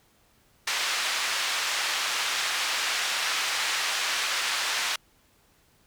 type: band-pass noise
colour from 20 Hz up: pink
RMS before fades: -28 dBFS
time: 0.67-4.96 s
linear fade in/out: 5 ms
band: 1400 to 6000 Hz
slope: 12 dB/octave
effects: pink hiss -63 dBFS RMS until 5.86 s